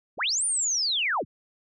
sine linear two-way sweep, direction up then down, 38 to 9397 to 38 Hz, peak -23 dBFS, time 0.17-1.25 s, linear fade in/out 50 ms, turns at 0.45 s, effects none

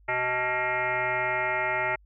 sine tone with frequency modulation, 1381 Hz, F6, 20 cents flat, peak -24 dBFS, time 0.08-1.96 s, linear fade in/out 10 ms, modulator 251 Hz, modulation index 3.6, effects added 50 Hz sine -54 dBFS peak until 2.05 s

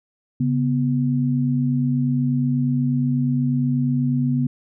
sine tone pair together, 138.59 / 246.9 Hz, C#3 / B3, 0 / 0 cents, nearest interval minor seventh, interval 1000 cents, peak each -20 dBFS, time 0.4-4.47 s, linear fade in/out 5 ms, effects none

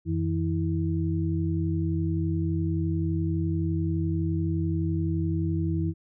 sine tone cluster, 89.9 / 161.6 / 325.2 Hz, F#2 / E3 / E4, -49 / -34 / -23 cents, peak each -27 / -28 / -30 dBFS, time 0.05-5.94 s, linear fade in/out 50 ms, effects none

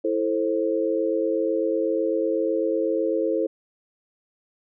sine chord, A minor, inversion second, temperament just, 330 / 440 / 528 Hz, E4 / A4 / C5, +2 / 0 / +16 cents, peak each -25 dBFS, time 0.04-3.47 s, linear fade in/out 10 ms, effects none

